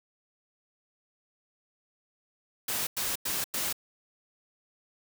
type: noise bursts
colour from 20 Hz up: white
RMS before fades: -31 dBFS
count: 4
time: 2.68-3.728 s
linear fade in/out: 5 ms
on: 190 ms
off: 96 ms
effects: none